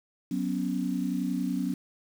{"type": "chord", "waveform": "sine", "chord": "F# suspended fourth", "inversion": "none", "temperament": "just", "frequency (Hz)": [185, 246.7, 277.5], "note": ["F#3", "B3", "C#4"], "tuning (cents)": [0, -2, 2], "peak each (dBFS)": -31, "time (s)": [0.31, 1.74], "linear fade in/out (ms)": 5, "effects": ["8-bit"]}